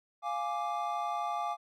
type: chord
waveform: triangle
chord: D diminished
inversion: first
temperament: equal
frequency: 698.5 / 830.6 / 1174.7 Hz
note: F5 / Ab5 / D6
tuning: 0 / 0 / 0 cents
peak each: -34 dBFS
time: 0.22-1.57 s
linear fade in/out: 50 ms
effects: none